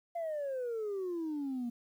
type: exponential sweep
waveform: sine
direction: down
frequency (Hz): 694 to 233.1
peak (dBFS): -32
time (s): 0.15-1.7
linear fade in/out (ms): 10
effects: tanh soft clip ceiling -32 dBFS + 11-bit